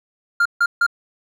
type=tone bursts; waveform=triangle; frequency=1400 Hz; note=F6; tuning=4 cents sharp; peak=-11 dBFS; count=3; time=0.4-0.865 s; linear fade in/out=5 ms; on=55 ms; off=150 ms; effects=none